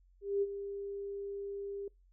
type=tone with ADSR envelope; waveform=sine; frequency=400 Hz; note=G4; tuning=35 cents sharp; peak=-27 dBFS; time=0.21-1.88 s; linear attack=210 ms; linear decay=38 ms; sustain=-11 dB; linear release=3 ms; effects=noise-tail reverb RT60 0.2 s tail -25 dB re dry + added 45 Hz sine -62 dBFS peak until 2.12 s